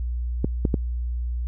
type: clicks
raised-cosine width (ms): 3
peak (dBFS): -8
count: 3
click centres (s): 0.445 / 0.652 / 0.742
effects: added 60 Hz sine -24 dBFS peak until 1.47 s